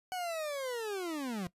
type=linear sweep; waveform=40% pulse; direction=down; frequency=750 to 170 Hz; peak=-34 dBFS; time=0.12-1.47 s; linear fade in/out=0 ms; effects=noise-tail reverb RT60 0.1 s tail -19 dB re dry + resampled to 32000 Hz